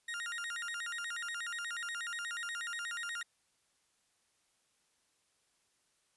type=tone with vibrato; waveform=35% pulse; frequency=1619 Hz; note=G#6; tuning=45 cents flat; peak=-36 dBFS; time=0.08-3.23 s; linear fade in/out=5 ms; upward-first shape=square; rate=8.3 Hz; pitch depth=250 cents each way; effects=white hiss -75 dBFS RMS until 6.16 s + resampled to 24000 Hz